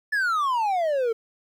triangle exponential sweep, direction down, 1760 to 440.7 Hz, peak -19 dBFS, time 0.12-1.13 s, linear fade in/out 10 ms, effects 10-bit

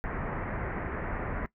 pink low-pass noise, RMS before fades -34 dBFS, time 0.04-1.46 s, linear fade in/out 0 ms, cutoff 2100 Hz, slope 48 dB/octave, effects noise-tail reverb RT60 0.1 s tail -18 dB re dry

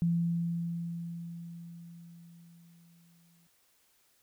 sine tone with exponential decay, 169.6 Hz, E3, 50 cents sharp, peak -24 dBFS, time 0.02-3.47 s, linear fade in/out 0 ms, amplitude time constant 750 ms, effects white hiss -69 dBFS RMS until 4.22 s

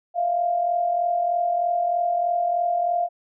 sine tone pair together, 655.3 / 698.5 Hz, E5 / F5, -10 / 0 cents, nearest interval minor second, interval 110 cents, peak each -28 / -20 dBFS, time 0.14-3.09 s, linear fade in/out 50 ms, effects none

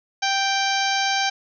harmonic tone, 784 Hz, G5, in tune, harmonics 1 / 2 / 3 / 4 / 5 / 6 / 7 / 8, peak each -23 / -26 / -28 / -29 / -30 / -31 / -31 / -32 dBFS, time 0.22-1.3 s, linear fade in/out 10 ms, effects none

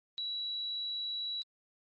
sine tone, 3914 Hz, B7, 16 cents flat, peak -34 dBFS, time 0.18-1.42 s, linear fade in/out 0 ms, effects MP3 32 kbps

